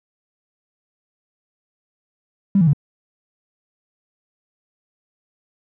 triangle tone with pitch steps, 197.3 / 165.3 / 143.3 Hz, G3 / E3 / D3, +11 / +5 / -42 cents, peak -7 dBFS, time 2.55-2.733 s, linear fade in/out 5 ms, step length 61 ms, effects tanh soft clip ceiling -9 dBFS

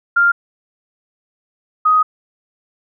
sine tone pair in turn, 1396.9 / 1252.6 Hz, F6 / D#6, 0 / +11 cents, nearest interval major second, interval 189 cents, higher first, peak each -9 dBFS, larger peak neither, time 0.16-0.32 / 1.85-2.03 s, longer second, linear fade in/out 10 ms, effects none

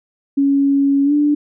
sine tone with pitch glide, 278.3 to 293.8 Hz, C#4 to D4, +7 to +1 cents, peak -11 dBFS, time 0.37-1.35 s, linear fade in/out 10 ms, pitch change +94 cents, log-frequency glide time 1.04-1.13 s, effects none

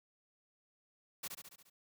white noise with echo, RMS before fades -41 dBFS, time 1.23-1.28 s, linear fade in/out 10 ms, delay 70 ms, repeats 6, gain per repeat -4 dB, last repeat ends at 1.7 s, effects high-pass 80 Hz 12 dB/octave

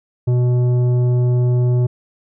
triangle tone with tanh clipping, 123.47 Hz, B2, in tune, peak -14 dBFS, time 0.27-1.87 s, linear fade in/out 10 ms, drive 14 dB, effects none

